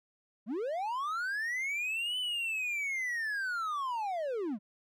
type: linear two-way sweep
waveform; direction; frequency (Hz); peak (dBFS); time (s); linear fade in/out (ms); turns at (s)
triangle; up then down; 185 to 3035 to 185; -30; 0.46-4.59; 50; 2.18
effects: none